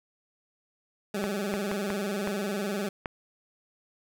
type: tone with vibrato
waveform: 20% pulse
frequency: 200.5 Hz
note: G3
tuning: 39 cents sharp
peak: -24 dBFS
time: 1.14-2.89 s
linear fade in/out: 5 ms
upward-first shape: square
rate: 20 Hz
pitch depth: 84 cents each way
type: clicks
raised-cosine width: 0.5 ms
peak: -16 dBFS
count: 6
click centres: 1.24 / 1.539 / 1.715 / 1.903 / 2.274 / 3.058 s
effects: none